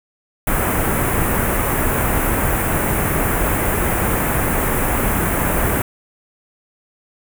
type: band-stop noise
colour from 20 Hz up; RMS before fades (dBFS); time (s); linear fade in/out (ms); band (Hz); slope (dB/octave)
pink; -18; 0.47-5.82; 2; 2200 to 9400; 24
effects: none